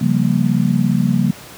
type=chord; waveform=sine; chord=G half-diminished seventh; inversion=second; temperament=equal with one note detuned; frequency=138.59 / 175.83 / 196 / 233.1 Hz; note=Db3 / F3 / G3 / Bb3; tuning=0 / +12 / 0 / 0 cents; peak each=-18 dBFS; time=0.01-1.31 s; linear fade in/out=5 ms; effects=pink hiss -37 dBFS RMS until 1.57 s + high-pass 80 Hz 12 dB/octave